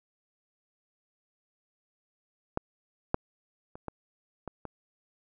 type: clicks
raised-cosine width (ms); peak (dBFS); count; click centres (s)
1; -14 / -10 / -29 / -21 / -23 / -24; 6; 2.574 / 3.144 / 3.755 / 3.883 / 4.477 / 4.653
effects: none